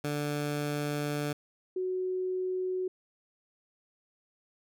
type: tone pair in turn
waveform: 15% pulse / sine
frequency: 146.83 / 370 Hz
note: D3 / F#4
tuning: 0 / 0 cents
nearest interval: octave + major third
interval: 1600 cents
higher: second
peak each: -24 / -29 dBFS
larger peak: first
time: 0.04-1.33 / 1.76-2.88 s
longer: first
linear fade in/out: 5 ms
effects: none